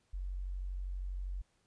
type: tone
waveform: sine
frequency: 46.25 Hz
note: F#1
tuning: in tune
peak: -36 dBFS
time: 0.13-1.42 s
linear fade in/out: 10 ms
effects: pink hiss -75 dBFS RMS until 1.66 s + resampled to 22050 Hz